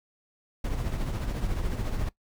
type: noise with tremolo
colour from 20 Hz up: brown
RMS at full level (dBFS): -27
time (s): 0.64-2.09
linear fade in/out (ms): 5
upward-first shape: triangle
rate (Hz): 14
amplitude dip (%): 55
effects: noise-tail reverb RT60 0.1 s tail -20 dB re dry